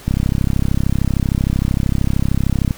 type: click train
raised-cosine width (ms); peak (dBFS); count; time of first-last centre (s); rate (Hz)
5; -4; 88; 0.08-2.708; 33.1
effects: pink hiss -39 dBFS RMS until 2.77 s